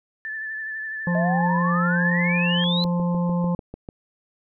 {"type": "tone with vibrato", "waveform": "sine", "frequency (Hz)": 1752, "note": "A6", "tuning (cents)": -8, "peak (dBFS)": -28, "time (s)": [0.25, 2.64], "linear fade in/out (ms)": 0, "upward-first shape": "sine", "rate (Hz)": 12, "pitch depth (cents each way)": 28}
{"type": "harmonic tone", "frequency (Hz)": 174.61, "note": "F3", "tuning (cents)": 0, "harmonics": [1, 3, 5, 6], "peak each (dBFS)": [-20, -30, -34, -36], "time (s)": [1.07, 3.55], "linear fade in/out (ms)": 2}
{"type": "exponential sweep", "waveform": "sine", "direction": "up", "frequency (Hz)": [622.3, 4100], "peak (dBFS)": -23, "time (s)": [1.15, 2.84], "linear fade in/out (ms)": 0}
{"type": "click train", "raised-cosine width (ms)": 2, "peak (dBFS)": -21, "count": 8, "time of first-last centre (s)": [2.85, 3.889], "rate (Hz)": 6.74}
{"effects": []}